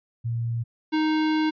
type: tone pair in turn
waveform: sine / square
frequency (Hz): 116.54 / 311.1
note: A#2 / D#4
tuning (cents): 0 / 0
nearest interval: octave + perfect fourth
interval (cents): 1700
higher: second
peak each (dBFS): -24 / -21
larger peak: second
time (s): 0.24-0.64 / 0.92-1.51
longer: second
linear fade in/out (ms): 20
effects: resampled to 11025 Hz